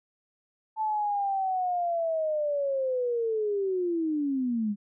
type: linear sweep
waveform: sine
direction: down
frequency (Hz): 880 to 198.9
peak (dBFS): -25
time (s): 0.76-4.76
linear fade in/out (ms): 50
effects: none